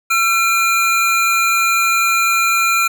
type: tone pair together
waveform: square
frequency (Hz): 1352 / 2409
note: E6 / D7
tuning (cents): +43 / +43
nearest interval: minor seventh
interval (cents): 1000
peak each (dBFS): -16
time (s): 0.1-2.88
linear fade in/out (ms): 10
effects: none